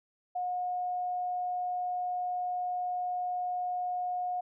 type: tone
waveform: sine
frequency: 722 Hz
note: F#5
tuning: 43 cents flat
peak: -30 dBFS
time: 0.35-4.41 s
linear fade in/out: 10 ms
effects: none